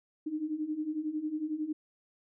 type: beating tone pair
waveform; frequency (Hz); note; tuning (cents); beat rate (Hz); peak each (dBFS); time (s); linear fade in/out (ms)
sine; 300 / 311; D4 / D#4; +37 / -1; 11; -37 / -33; 0.26-1.73; 10
effects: none